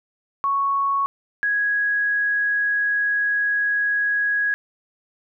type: tone pair in turn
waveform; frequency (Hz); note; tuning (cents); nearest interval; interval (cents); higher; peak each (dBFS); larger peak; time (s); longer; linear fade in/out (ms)
sine; 1108.7 / 1661.2; C#6 / G#6; 0 / 0; perfect fifth; 700; second; -18; neither; 0.44-1.06 / 1.43-4.54; second; 0
effects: none